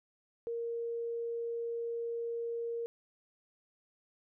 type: tone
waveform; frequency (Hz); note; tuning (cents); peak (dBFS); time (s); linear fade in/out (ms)
sine; 466.2; A#4; 0; -34; 0.47-2.86; 0
effects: none